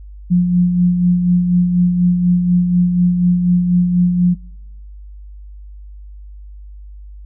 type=tone with tremolo; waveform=sine; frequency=177.7 Hz; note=F3; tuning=30 cents sharp; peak=-8 dBFS; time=0.3-4.35 s; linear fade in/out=20 ms; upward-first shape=sine; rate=4.1 Hz; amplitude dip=45%; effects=noise-tail reverb RT60 0.8 s tail -25 dB re dry + added 50 Hz sine -32 dBFS peak until 7.25 s